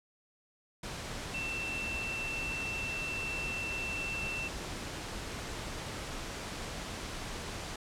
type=tone in noise; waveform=sine; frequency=2683 Hz; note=E7; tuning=30 cents sharp; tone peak=-35 dBFS; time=1.34-4.48 s; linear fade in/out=5 ms; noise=pink; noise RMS=-40 dBFS; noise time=0.83-7.76 s; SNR=+2 dB; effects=low-pass 8000 Hz 12 dB/octave